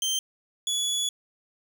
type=tone pair in turn; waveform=25% pulse; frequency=3136 / 3406 Hz; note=G7 / G#7; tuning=0 / +43 cents; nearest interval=minor second; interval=143 cents; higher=second; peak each=-21 dBFS; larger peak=neither; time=0.02-0.19 / 0.67-1.09 s; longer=second; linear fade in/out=2 ms; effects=none